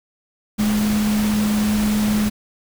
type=tone in noise; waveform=sine; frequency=211.2 Hz; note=G#3; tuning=29 cents sharp; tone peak=-16 dBFS; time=0.58-2.3 s; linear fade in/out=20 ms; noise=pink; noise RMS=-27 dBFS; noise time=0.58-2.3 s; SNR=+8 dB; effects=none